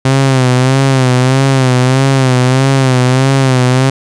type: tone with vibrato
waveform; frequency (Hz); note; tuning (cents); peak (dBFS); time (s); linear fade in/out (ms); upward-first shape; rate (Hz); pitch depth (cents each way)
sawtooth; 130.81; C3; 0; -3; 0.05-3.9; 5; sine; 1.6; 67
effects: resampled to 22050 Hz

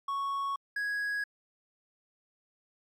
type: tone pair in turn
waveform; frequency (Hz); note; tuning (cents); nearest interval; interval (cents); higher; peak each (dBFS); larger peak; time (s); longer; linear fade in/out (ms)
triangle; 1108.7 / 1661.2; C#6 / G#6; 0 / 0; perfect fifth; 700; second; -28; neither; 0.08-0.56 / 0.76-1.24; neither; 5
effects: MP3 96 kbps

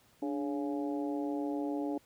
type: harmonic tone with a mistuned harmonic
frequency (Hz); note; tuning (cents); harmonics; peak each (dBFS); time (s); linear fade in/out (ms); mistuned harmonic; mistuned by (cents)
139.5; C#3; +11; 2 / 3 / 4 / 5 / 6; -33 / -41 / -42 / -44 / -45; 0.22-1.98; 5; 2; +78
effects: pink hiss -65 dBFS RMS until 2.05 s + high-pass 60 Hz 12 dB/octave

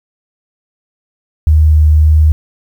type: tone with vibrato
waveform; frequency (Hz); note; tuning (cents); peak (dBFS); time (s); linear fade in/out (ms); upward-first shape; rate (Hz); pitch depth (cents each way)
sine; 77; D#2; -17; -4; 1.47-2.32; 0; sine; 1.8; 9
effects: 7-bit

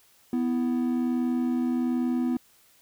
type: tone pair together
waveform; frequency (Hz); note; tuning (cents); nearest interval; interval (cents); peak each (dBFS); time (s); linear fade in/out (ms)
triangle; 248.4 / 329.6; B3 / E4; +10 / 0; perfect fourth; 490; -22 / -29; 0.33-2.37; 2
effects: white hiss -60 dBFS RMS until 2.81 s

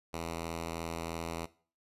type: tone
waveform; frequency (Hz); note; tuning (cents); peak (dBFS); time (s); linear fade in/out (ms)
5% pulse; 83; E2; +12; -25; 0.13-1.46; 10
effects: noise-tail reverb RT60 0.4 s tail -18 dB re dry + resampled to 32000 Hz

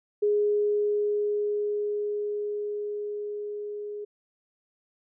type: tone with level ramp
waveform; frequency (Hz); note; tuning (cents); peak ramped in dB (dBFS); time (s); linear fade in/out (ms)
sine; 415.3; G#4; 0; -20 to -33; 0.22-4.05; 10
effects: none

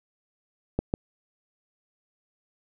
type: clicks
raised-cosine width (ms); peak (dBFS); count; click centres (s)
2; -11; 2; 0.79 / 0.939
effects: none

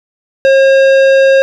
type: tone with tanh clipping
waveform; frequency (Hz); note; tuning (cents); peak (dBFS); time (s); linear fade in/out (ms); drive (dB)
sine; 539; C#5; -49; -6; 0.45-1.42; 0; 14
effects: none

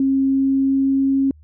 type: tone with pitch glide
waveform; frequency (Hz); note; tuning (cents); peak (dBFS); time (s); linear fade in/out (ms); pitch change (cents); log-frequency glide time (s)
sine; 269.6 to 271.3; C#4 to C#4; -48 to -37; -14; 0-1.31; 2; +11; 0.23-1.16
effects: added 76 Hz sine -44 dBFS peak until 1.43 s

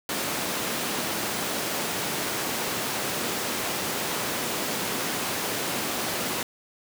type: high-pass noise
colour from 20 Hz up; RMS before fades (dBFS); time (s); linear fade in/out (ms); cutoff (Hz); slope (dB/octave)
pink; -29; 0.09-6.43; 2; 210; 12
effects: none

